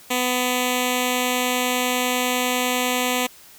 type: tone with notch filter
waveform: 5% pulse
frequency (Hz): 250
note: B3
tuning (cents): +21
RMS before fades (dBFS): -22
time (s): 0.1-3.27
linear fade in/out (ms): 10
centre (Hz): 1500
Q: 1.4
effects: white hiss -47 dBFS RMS until 3.58 s